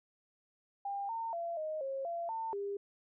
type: tone with pitch steps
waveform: sine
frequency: 799 / 910 / 680 / 622 / 540 / 682 / 900 / 401.6 Hz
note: G5 / A#5 / F5 / D#5 / C#5 / F5 / A5 / G4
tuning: +33 / -42 / -46 / -1 / -45 / -41 / +39 / +42 cents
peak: -35 dBFS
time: 0.85-2.77 s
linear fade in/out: 5 ms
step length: 240 ms
effects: none